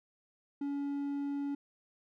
triangle tone, 282.9 Hz, C#4, 35 cents sharp, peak -31 dBFS, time 0.61-1.55 s, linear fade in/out 5 ms, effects none

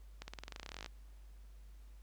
accelerating click train, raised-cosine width 0.2 ms, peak -27 dBFS, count 20, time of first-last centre 0.22-0.861 s, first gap 60 ms, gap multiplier 0.93, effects added 50 Hz sine -52 dBFS peak until 2.02 s + pink hiss -71 dBFS RMS until 2.02 s

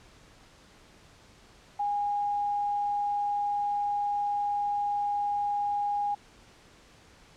sine tone, 819 Hz, G#5, 24 cents flat, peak -26 dBFS, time 1.79-6.15 s, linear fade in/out 10 ms, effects pink hiss -56 dBFS RMS until 7.36 s + low-pass 7000 Hz 12 dB/octave

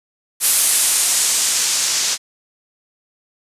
blue noise with low-pass filter sweep, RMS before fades -17 dBFS, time 0.4-2.18 s, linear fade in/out 50 ms, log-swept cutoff 11000 to 6000 Hz, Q 1.4, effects resampled to 32000 Hz

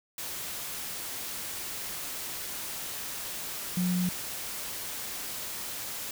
sine tone in noise, 180 Hz, F#3, 47 cents flat, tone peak -25 dBFS, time 3.77-4.09 s, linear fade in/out 2 ms, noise white, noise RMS -37 dBFS, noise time 0.18-6.11 s, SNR +9 dB, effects none

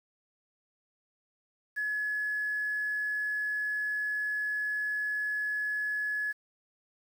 sine tone with quantisation, 1699 Hz, G#6, 39 cents sharp, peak -29 dBFS, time 1.76-6.33 s, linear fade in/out 20 ms, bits 9, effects none

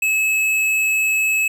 triangle tone with hard clipping, 2588 Hz, E7, 32 cents flat, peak -17 dBFS, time 0.02-1.48 s, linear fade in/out 5 ms, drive 15 dB, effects none

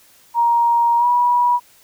sine tone with pitch glide, 940 to 970.3 Hz, A#5 to B5, +14 to -31 cents, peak -12 dBFS, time 0.34-1.6 s, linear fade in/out 50 ms, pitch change +55 cents, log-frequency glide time 0.98-1.06 s, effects white hiss -51 dBFS RMS until 1.83 s

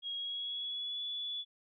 sine tone with pitch glide, 3290 to 3432 Hz, G#7 to A7, -17 to -44 cents, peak -36 dBFS, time 0.02-1.45 s, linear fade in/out 50 ms, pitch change +73 cents, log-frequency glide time 0.15-1.02 s, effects none

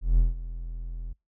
triangle tone with ADSR envelope, 41.87 Hz, E1, 28 cents sharp, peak -13 dBFS, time 0.01-1.13 s, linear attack 170 ms, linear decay 160 ms, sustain -17 dB, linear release 7 ms, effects noise-tail reverb RT60 0.2 s tail -25 dB re dry

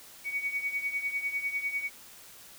sine tone with tremolo, 2250 Hz, C#7, 25 cents sharp, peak -26 dBFS, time 0.24-1.9 s, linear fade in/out 50 ms, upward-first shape triangle, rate 10 Hz, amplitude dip 80%, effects white hiss -51 dBFS RMS until 2.58 s

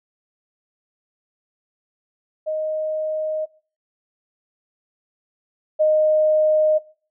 sine tone pair in turn, 622.3 / 618 Hz, D#5 / D#5, 0 / -12 cents, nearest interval unison, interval 12 cents, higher first, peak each -21 / -13 dBFS, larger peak second, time 2.46-3.46 / 5.79-6.79 s, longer neither, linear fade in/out 20 ms, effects noise-tail reverb RT60 0.4 s tail -20 dB re dry

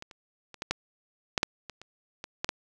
clicks, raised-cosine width 0.2 ms, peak -23 / -30 / -27 / -16 / -9 / -7 / -6 / -22 / -28 / -20 / -11 / -10 dBFS, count 12, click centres 0.024 / 0.112 / 0.543 / 0.621 / 0.71 / 1.378 / 1.431 / 1.697 / 1.816 / 2.241 / 2.445 / 2.491 s, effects none

